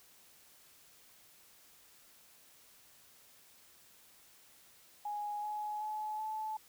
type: tone with pitch steps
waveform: sine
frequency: 830.6 / 842.7 / 854.9 / 867.4 Hz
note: G#5 / G#5 / G#5 / A5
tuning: 0 / +25 / +50 / -25 cents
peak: -36 dBFS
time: 5.05-6.57 s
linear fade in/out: 5 ms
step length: 380 ms
effects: white hiss -62 dBFS RMS until 6.68 s